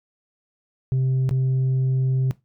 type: tone with dropouts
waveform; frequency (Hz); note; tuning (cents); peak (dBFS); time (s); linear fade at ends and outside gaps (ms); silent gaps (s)
sine; 130.81; C3; 0; -15; 0.92-2.31; 0; 1.292-1.31
effects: noise-tail reverb RT60 0.2 s tail -21 dB re dry + tanh soft clip ceiling -17 dBFS